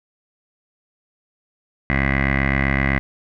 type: tone with low-pass filter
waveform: 15% pulse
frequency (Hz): 67.8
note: C#2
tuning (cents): -38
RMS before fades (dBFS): -19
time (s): 1.9-2.99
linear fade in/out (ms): 0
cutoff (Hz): 2000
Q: 8.6
effects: none